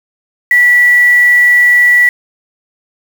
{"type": "tone with quantisation", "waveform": "sine", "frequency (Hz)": 1954, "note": "B6", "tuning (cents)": -19, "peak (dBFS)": -4, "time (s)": [0.51, 2.09], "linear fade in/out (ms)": 2, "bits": 4, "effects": []}